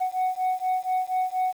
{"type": "beating tone pair", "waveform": "sine", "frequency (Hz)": [740, 744.2], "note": ["F#5", "F#5"], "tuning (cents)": [0, 10], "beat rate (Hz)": 4.2, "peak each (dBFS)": -24, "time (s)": [0, 1.53], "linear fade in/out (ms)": 20, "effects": ["tanh soft clip ceiling -20 dBFS", "8-bit"]}